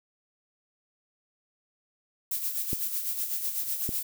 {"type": "noise with tremolo", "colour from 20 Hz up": "violet", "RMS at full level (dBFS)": -29, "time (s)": [2.31, 4.03], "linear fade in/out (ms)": 5, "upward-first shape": "sine", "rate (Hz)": 8, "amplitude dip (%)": 55}
{"type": "clicks", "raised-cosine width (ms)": 3, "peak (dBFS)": -19, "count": 2, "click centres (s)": [2.731, 3.891]}
{"effects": []}